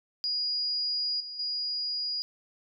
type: tone with level steps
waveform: sine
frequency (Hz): 4883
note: D#8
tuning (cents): -33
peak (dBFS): -27 / -37 / -29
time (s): 0.24-2.22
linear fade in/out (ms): 0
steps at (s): 1.2 / 1.39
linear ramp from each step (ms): 5
effects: none